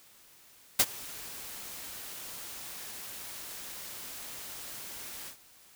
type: noise with ADSR envelope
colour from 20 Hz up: white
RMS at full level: -20 dBFS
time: 0.79-5.37 s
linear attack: 9 ms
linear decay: 49 ms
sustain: -23 dB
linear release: 100 ms
effects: white hiss -58 dBFS RMS until 5.75 s